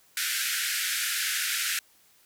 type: band-pass noise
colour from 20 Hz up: pink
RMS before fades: -29 dBFS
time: 0.17-1.79 s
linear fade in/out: 2 ms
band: 1400 to 15000 Hz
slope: 96 dB/octave
effects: white hiss -61 dBFS RMS until 2.25 s